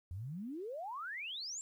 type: exponential sweep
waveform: sine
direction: up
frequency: 82.41 to 7670 Hz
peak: -40 dBFS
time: 0.11-1.61 s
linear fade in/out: 0 ms
effects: 12-bit

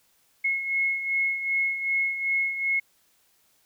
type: beating tone pair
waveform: sine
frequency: 2172 / 2174.6 Hz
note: C#7 / C#7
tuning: -36 / -34 cents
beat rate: 2.6 Hz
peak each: -24 / -31 dBFS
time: 0.44-2.8 s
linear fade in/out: 10 ms
effects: white hiss -65 dBFS RMS until 3.65 s

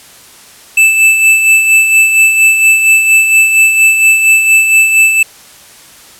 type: tone with tremolo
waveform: square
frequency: 2637 Hz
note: E7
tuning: in tune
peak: -3 dBFS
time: 0.77-5.23 s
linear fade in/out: 5 ms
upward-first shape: sine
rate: 4.3 Hz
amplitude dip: 50%
effects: white hiss -37 dBFS RMS until 6.19 s + low-pass 12000 Hz 12 dB/octave

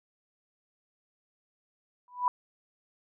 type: tone with exponential growth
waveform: sine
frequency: 987.8 Hz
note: B5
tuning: in tune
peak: -19 dBFS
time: 2.08-2.28 s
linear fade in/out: 1 ms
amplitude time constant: 43 ms
effects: none

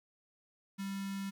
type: tone with notch filter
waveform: square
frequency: 196.1 Hz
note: G3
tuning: 1 cent sharp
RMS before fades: -39 dBFS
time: 0.78-1.31 s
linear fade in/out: 20 ms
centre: 600 Hz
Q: 0.89
effects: 12-bit

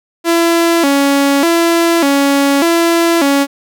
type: tone with vibrato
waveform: sawtooth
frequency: 306.8 Hz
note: D#4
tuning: 24 cents flat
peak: -5 dBFS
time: 0.24-3.47 s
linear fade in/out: 50 ms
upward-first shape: square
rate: 0.84 Hz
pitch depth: 160 cents each way
effects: none

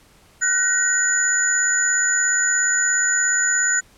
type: tone cluster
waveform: sine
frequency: 1437 / 1514 / 1881 / 6940 Hz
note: F6 / F#6 / A#6 / A8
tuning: +49 / +39 / +15 / -25 cents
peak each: -26 / -21 / -25 / -19 dBFS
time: 0.41-3.81 s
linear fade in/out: 20 ms
effects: pink hiss -53 dBFS RMS until 3.97 s + low-pass 12000 Hz 12 dB/octave

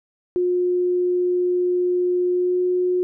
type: tone with pitch glide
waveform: sine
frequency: 358.5 to 361.8 Hz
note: F4 to F#4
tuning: +45 to -39 cents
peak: -17 dBFS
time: 0.36-3.03 s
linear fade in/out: 0 ms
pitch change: +16 cents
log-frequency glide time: 2.31-2.6 s
effects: none

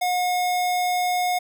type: tone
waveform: square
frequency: 722 Hz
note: F#5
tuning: 43 cents flat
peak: -21 dBFS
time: 0.01-1.39 s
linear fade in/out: 10 ms
effects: none

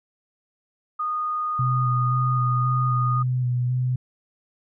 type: tone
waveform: sine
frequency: 1232 Hz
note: D#6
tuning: 17 cents flat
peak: -23 dBFS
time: 0.99-3.23 s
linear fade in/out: 10 ms
type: tone with vibrato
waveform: sine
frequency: 125 Hz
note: B2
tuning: 21 cents sharp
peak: -20 dBFS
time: 1.59-3.96 s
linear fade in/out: 5 ms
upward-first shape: square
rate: 1.9 Hz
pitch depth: 20 cents each way
effects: none

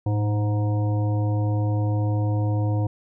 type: harmonic tone with a mistuned harmonic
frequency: 103.83 Hz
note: G#2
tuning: in tune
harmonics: 1 / 3 / 5 / 7 / 9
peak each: -20 / -30 / -34 / -37 / -39 dBFS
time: 0.06-2.87 s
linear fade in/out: 5 ms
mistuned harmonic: 1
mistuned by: +56 cents
effects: none

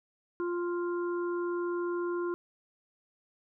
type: harmonic tone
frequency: 349.2 Hz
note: F4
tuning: in tune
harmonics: 1 / 3 / 4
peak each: -30 / -40 / -43 dBFS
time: 0.4-2.34 s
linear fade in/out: 0 ms
effects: none

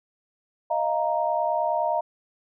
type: chord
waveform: sine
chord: Eb suspended second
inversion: none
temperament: equal with one note detuned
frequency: 622.3 / 692 / 932.3 Hz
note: Eb5 / F5 / Bb5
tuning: 0 / -16 / 0 cents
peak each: -26 dBFS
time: 0.7-2.01 s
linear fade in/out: 10 ms
effects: none

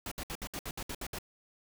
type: noise bursts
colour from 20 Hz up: pink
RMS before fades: -39 dBFS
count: 10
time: 0.06-1.186 s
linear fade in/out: 2 ms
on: 55 ms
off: 64 ms
effects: none

